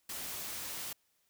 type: noise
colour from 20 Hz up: white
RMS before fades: -41 dBFS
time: 0.09-0.93 s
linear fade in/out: 5 ms
effects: white hiss -75 dBFS RMS until 1.29 s